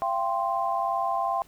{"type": "chord", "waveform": "sine", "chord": "F suspended second", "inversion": "none", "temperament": "equal with one note detuned", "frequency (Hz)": [681.7, 784, 1046.5], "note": ["F5", "G5", "C6"], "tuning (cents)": [-42, 0, 0], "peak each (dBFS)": [-29, -28, -28], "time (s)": [0.02, 1.42], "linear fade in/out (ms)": 0, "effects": ["pink hiss -57 dBFS RMS until 1.47 s"]}